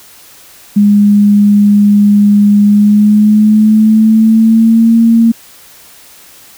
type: tone with pitch glide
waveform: sine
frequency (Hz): 205.2 to 229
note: G#3 to A#3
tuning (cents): -21 to -31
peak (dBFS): -3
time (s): 0.76-5.32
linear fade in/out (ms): 10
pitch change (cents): +190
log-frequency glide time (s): 2.63-4.97
effects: white hiss -38 dBFS RMS until 6.57 s